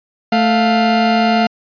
40% pulse tone pair together, 220.5 / 702.5 Hz, A3 / F5, +4 / +10 cents, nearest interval octave + minor sixth, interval 2006 cents, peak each -13 dBFS, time 0.32-1.47 s, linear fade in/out 5 ms, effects resampled to 11025 Hz

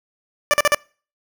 15% pulse tone bursts, 587.3 Hz, D5, in tune, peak -6 dBFS, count 4, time 0.51-0.746 s, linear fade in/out 0 ms, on 26 ms, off 44 ms, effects noise-tail reverb RT60 0.4 s tail -26 dB re dry

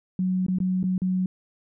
sine tone with dropouts, 185 Hz, F#3, in tune, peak -21 dBFS, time 0.19-1.26 s, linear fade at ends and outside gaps 2 ms, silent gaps 0.465-0.483 / 0.586-0.602 / 0.83-0.839 / 0.98-1.018 s, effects none

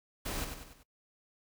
pink noise with echo, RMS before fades -37 dBFS, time 0.25-0.45 s, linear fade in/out 10 ms, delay 96 ms, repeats 4, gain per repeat -6 dB, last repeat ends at 0.834 s, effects noise-tail reverb RT60 0.1 s tail -21 dB re dry

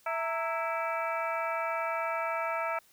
harmonic tone with a mistuned harmonic, 329.6 Hz, E4, in tune, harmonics 2 / 3 / 4 / 5 / 6 / 7 / 8, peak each -34 / -36 / -34 / -43 / -46 / -38 / -48 dBFS, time 0.06-2.79 s, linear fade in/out 5 ms, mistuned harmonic 3, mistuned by -120 cents, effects white hiss -63 dBFS RMS until 2.92 s

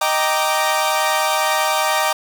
sawtooth chord, Eb major seventh, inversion none, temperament equal with one note detuned, 622.3 / 779.5 / 932.3 / 1174.7 Hz, Eb5 / G5 / Bb5 / D6, 0 / -10 / 0 / 0 cents, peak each -18 dBFS, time 0.01-2.13 s, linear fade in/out 5 ms, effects none

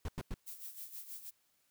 brown noise bursts, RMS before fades -38 dBFS, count 3, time 0.05-0.341 s, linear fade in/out 2 ms, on 35 ms, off 93 ms
violet noise with tremolo, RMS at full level -45 dBFS, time 0.46-1.31 s, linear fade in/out 20 ms, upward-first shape sine, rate 6.3 Hz, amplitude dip 70%
effects white hiss -75 dBFS RMS until 1.7 s

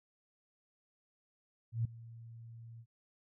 sine tone with ADSR envelope, 115.2 Hz, A#2, 20 cents flat, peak -28 dBFS, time 1.72-2.86 s, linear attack 130 ms, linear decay 4 ms, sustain -20 dB, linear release 62 ms, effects none

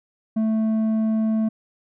square tone with low-pass filter, 220 Hz, A3, in tune, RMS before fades -21 dBFS, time 0.36-1.49 s, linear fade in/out 10 ms, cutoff 480 Hz, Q 0.72, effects none

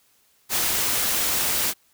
white noise, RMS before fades -23 dBFS, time 0.49-1.74 s, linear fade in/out 50 ms, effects white hiss -62 dBFS RMS until 1.93 s

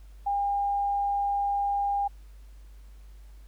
sine tone, 805 Hz, G5, 46 cents sharp, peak -24 dBFS, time 0.26-2.08 s, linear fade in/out 10 ms, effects added 50 Hz sine -45 dBFS peak until 3.47 s + pink hiss -64 dBFS RMS until 3.47 s

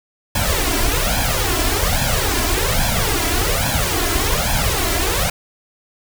pink noise with flanger, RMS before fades -18 dBFS, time 0.35-5.3 s, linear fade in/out 5 ms, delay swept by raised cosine 1.2 to 3 ms, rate 1.2 Hz, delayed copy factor +0.85, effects none

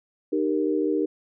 sine chord, Eb major, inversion none, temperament equal with one note detuned, 306.3 / 392 / 466.2 Hz, Eb4 / G4 / Bb4, -27 / 0 / 0 cents, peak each -24 / -26 / -27 dBFS, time 0.32-1.06 s, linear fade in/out 10 ms, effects none

